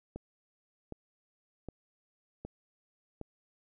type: click train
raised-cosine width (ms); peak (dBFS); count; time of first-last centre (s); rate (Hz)
2; -27; 5; 0.16-3.213; 1.31
effects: none